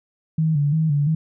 sine tone with vibrato, 151.5 Hz, D#3, 46 cents flat, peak -16 dBFS, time 0.38-1.15 s, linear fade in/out 5 ms, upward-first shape square, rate 2.9 Hz, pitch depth 82 cents each way, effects none

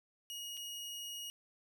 sawtooth tone with dropouts, 2882 Hz, F#7, 46 cents flat, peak -39 dBFS, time 0.3-1.3 s, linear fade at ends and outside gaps 0 ms, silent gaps 0.57-0.574 s, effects none

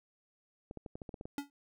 clicks, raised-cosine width 2 ms, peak -30 dBFS, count 9, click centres 0.711 / 0.773 / 0.862 / 0.955 / 1.018 / 1.092 / 1.142 / 1.211 / 1.255 s
square tone with exponential decay, 283.9 Hz, C#4, 41 cents sharp, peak -32 dBFS, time 1.38-1.5 s, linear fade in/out 1 ms, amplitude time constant 25 ms
effects none

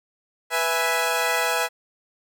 15% pulse chord, E major, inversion second, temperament equal, 493.9 / 659.3 / 830.6 Hz, B4 / E5 / G#5, 0 / 0 / 0 cents, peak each -19 dBFS, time 0.5-1.69 s, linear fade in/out 50 ms, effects none

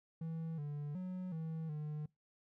triangle tone with pitch steps, 162.8 / 146.3 / 183.7 / 161 / 151 Hz, E3 / D3 / F#3 / E3 / D3, -21 / -6 / -12 / -41 / +48 cents, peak -37 dBFS, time 0.21-2.06 s, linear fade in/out 5 ms, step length 370 ms, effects noise-tail reverb RT60 0.2 s tail -24 dB re dry

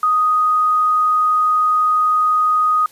sine tone, 1246 Hz, D#6, 2 cents sharp, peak -12 dBFS, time 0.03-2.86 s, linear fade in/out 2 ms, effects white hiss -48 dBFS RMS until 2.91 s + resampled to 32000 Hz

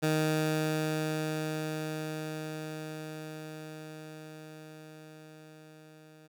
15% pulse tone with level ramp, 155.56 Hz, D#3, in tune, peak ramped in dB -19 to -47 dBFS, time 0.02-6.28 s, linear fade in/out 20 ms, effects none

